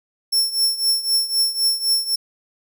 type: tone with tremolo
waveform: sawtooth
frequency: 5400 Hz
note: E8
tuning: 41 cents sharp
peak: -11 dBFS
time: 0.32-2.16 s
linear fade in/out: 10 ms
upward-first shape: triangle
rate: 3.9 Hz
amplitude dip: 85%
effects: none